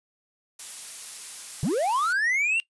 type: noise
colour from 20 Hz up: blue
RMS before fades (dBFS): -36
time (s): 0.59-2.13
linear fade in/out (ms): 5
type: linear sweep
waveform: triangle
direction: up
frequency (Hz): 118.9 to 2794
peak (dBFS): -20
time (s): 1.63-2.6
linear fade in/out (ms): 0
effects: noise-tail reverb RT60 0.1 s tail -20 dB re dry + resampled to 24000 Hz